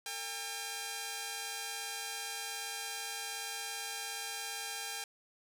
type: tone pair together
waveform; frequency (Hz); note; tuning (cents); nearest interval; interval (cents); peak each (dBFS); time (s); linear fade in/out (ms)
5% pulse; 451.4 / 804.3; A4 / G5; +44 / +44; minor seventh; 1000; -35 / -27; 0.06-5.04; 2
effects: none